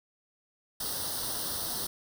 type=noise with comb filter; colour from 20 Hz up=white; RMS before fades=-34 dBFS; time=0.8-1.87 s; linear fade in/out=5 ms; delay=0.21 ms; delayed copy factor=+0.9; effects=none